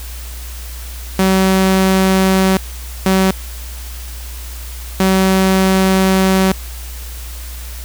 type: tone bursts at uneven times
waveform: sawtooth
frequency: 189.8 Hz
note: F#3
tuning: 44 cents sharp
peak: -6 dBFS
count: 3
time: 1.19-2.57 / 3.06-3.31 / 5-6.52 s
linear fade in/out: 2 ms
effects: added 60 Hz sine -26 dBFS peak until 7.84 s + white hiss -34 dBFS RMS until 7.84 s